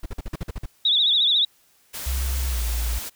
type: noise bursts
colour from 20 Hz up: brown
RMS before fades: -28 dBFS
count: 9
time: 0.03-0.659 s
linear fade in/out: 5 ms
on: 29 ms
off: 46 ms
type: tone with vibrato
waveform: sine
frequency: 3622 Hz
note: A7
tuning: 49 cents sharp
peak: -16 dBFS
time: 0.85-1.45 s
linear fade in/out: 5 ms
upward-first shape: triangle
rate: 14 Hz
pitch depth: 140 cents each way
type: noise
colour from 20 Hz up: white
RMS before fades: -33 dBFS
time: 1.93-3.1 s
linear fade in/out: 20 ms
type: tone with pitch glide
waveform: sine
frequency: 65.41 to 57.94 Hz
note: C2 to A#1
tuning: 0 to -10 cents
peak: -22 dBFS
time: 2.06-2.99 s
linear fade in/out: 10 ms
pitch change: -210 cents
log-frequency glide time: 2.46-2.6 s
effects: white hiss -60 dBFS RMS until 3.15 s